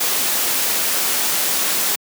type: noise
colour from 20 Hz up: white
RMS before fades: -19 dBFS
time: 0-1.96 s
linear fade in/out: 10 ms
effects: high-pass 200 Hz 12 dB/octave